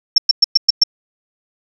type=tone bursts; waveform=sine; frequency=5430 Hz; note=F8; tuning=50 cents flat; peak=-5 dBFS; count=6; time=0.16-0.836 s; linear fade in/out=5 ms; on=21 ms; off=110 ms; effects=none